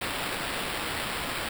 white noise with sample-and-hold, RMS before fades -32 dBFS, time 0.01-1.49 s, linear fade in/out 5 ms, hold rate 6300 Hz, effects none

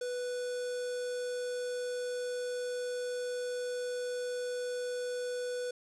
square tone with notch filter, 493.9 Hz, B4, in tune, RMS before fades -36 dBFS, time 0.01-5.71 s, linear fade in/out 5 ms, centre 2200 Hz, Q 1.1, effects resampled to 22050 Hz + 10-bit

